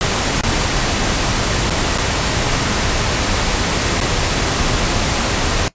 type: noise with dropouts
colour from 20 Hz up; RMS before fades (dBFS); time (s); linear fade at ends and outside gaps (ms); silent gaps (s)
pink; -17; 0.01-5.68; 0; 0.411-0.435 / 1.698-1.706 / 1.977-1.984 / 4.003-4.012
effects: noise-tail reverb RT60 0.1 s tail -17 dB re dry + resampled to 16000 Hz